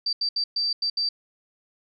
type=tone bursts at uneven times; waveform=sine; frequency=4659 Hz; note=D8; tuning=15 cents flat; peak=-22 dBFS; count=6; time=0.06-0.13 / 0.21-0.29 / 0.36-0.44 / 0.56-0.73 / 0.82-0.9 / 0.97-1.09 s; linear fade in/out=5 ms; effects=none